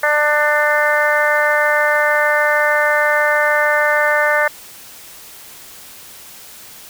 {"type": "harmonic tone", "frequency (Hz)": 297.8, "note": "D4", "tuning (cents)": 24, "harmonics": [2, 3, 4, 5, 6, 7], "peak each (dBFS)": [-17, -22, -22, -19, -17, -23], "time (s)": [0.03, 4.48], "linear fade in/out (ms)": 5, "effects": ["white hiss -38 dBFS RMS until 6.89 s"]}